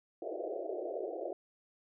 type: band-pass noise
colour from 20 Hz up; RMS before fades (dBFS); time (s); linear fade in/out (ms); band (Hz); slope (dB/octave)
pink; -39; 0.22-1.33; 2; 330 to 710; 96
effects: none